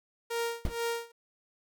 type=tone with tremolo; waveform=sawtooth; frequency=466.2 Hz; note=A#4; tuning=in tune; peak=-25 dBFS; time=0.3-1.12 s; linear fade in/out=10 ms; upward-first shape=sine; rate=2.2 Hz; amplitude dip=95%
type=noise with exponential decay; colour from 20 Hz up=brown; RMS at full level=-26 dBFS; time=0.65-0.77 s; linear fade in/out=2 ms; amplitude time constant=26 ms
effects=none